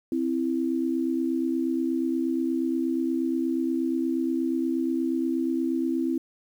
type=tone pair together; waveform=sine; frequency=261.8 / 330.2 Hz; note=C4 / E4; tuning=+1 / +3 cents; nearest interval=major third; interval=402 cents; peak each=-26 dBFS; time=0.12-6.18 s; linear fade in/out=2 ms; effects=9-bit